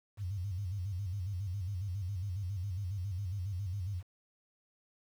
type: tone with vibrato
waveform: sine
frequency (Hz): 95.2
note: F#2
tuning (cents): +50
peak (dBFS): -34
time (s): 0.17-4.03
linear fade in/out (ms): 50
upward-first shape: square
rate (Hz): 7.3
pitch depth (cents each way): 120
effects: 10-bit